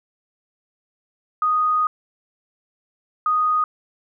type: tone pair in turn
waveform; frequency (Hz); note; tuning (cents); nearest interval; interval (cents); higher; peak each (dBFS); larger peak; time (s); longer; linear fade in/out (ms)
sine; 1242 / 1242; D#6 / D#6; -3 / -3; unison; 0; neither; -16 / -16; neither; 1.42-1.87 / 3.26-3.64; first; 2
effects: none